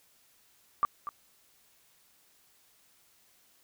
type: tone with echo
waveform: sine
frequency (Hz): 1174.7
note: D6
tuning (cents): 0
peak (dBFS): -21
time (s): 0.83-0.85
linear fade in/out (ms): 0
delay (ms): 240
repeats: 1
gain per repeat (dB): -12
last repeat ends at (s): 1.09
effects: white hiss -65 dBFS RMS until 3.63 s